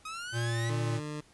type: exponential sweep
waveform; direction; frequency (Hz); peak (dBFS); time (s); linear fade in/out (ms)
sawtooth; up; 1250 to 1979; -34; 0.05-0.7; 5
type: tone with vibrato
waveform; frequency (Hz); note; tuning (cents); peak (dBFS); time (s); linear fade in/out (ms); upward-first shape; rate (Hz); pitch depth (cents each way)
square; 116.54; A#2; 0; -30; 0.32-1.01; 50; sine; 2.6; 15
type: tone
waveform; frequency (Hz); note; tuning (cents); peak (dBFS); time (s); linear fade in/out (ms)
20% pulse; 150; D3; +37; -31; 0.69-1.21; 10
effects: pink hiss -61 dBFS RMS until 1.33 s + resampled to 24000 Hz